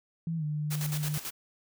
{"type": "tone with pitch glide", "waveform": "sine", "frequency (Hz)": [164.81, 150.26], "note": ["E3", "D3"], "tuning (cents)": [0, 40], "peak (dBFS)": -29, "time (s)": [0.27, 1.18], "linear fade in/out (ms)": 2, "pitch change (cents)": -160, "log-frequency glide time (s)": [0.37, 0.44]}
{"type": "noise with tremolo", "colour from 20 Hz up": "white", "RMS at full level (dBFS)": -36, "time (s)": [0.7, 1.31], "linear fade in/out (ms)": 20, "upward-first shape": "square", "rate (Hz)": 9.1, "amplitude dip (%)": 65}
{"effects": []}